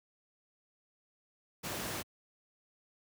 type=noise; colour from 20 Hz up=pink; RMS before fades=-38 dBFS; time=1.63-2.03 s; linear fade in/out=20 ms; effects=high-pass 100 Hz 12 dB/octave